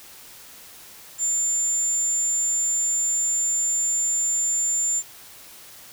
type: tone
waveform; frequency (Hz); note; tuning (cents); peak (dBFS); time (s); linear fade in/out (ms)
sine; 7200; A8; +39; -20; 1.18-5.03; 50
effects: white hiss -45 dBFS RMS until 5.92 s